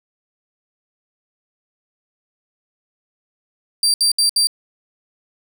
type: tone bursts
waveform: 30% pulse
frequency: 4699 Hz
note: D8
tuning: in tune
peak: -10 dBFS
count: 4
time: 3.83-4.471 s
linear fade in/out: 2 ms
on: 110 ms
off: 67 ms
effects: none